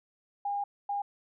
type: tone bursts at uneven times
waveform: sine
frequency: 810 Hz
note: G#5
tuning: 43 cents flat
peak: -29 dBFS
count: 2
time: 0.45-0.64 / 0.89-1.02 s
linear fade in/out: 5 ms
effects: none